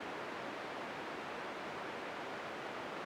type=band-pass noise; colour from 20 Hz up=pink; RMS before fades=-44 dBFS; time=0-3.05 s; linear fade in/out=10 ms; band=320 to 2100 Hz; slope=12 dB/octave; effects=none